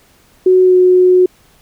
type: tone with pitch glide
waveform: sine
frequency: 370 to 365.3 Hz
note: F#4 to F#4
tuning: 0 to -22 cents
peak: -5 dBFS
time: 0.46-1.26 s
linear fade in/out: 5 ms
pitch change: -22 cents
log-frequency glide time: 0.63-0.76 s
effects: pink hiss -50 dBFS RMS until 1.61 s